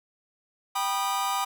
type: chord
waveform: 45% pulse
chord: G augmented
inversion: none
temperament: just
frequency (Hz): 784 / 980 / 1225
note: G5 / B5 / D#6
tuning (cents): 0 / -14 / -27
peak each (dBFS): -30 / -30 / -30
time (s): 0.75-1.45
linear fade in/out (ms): 10
effects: none